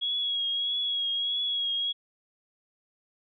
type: tone with vibrato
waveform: sine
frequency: 3322 Hz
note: G#7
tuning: in tune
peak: -26 dBFS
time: 0.01-1.93 s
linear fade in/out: 20 ms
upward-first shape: triangle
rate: 1.6 Hz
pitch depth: 36 cents each way
effects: none